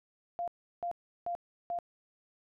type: tone bursts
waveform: sine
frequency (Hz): 695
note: F5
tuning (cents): -9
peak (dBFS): -32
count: 4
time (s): 0.39-1.788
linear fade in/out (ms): 0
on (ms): 87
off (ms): 350
effects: none